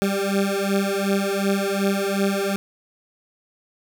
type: beating tone pair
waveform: 20% pulse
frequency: 196 / 198.7 Hz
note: G3 / G3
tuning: 0 / +24 cents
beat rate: 2.7 Hz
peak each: -18 dBFS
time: 0.02-2.56 s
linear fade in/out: 0 ms
effects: none